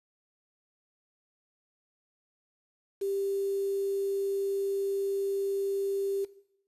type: tone with quantisation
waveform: sine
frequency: 394.4 Hz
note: G4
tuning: 11 cents sharp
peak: -28 dBFS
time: 3.01-6.25 s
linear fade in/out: 10 ms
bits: 8
effects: noise-tail reverb RT60 0.7 s tail -17 dB re dry + resampled to 32000 Hz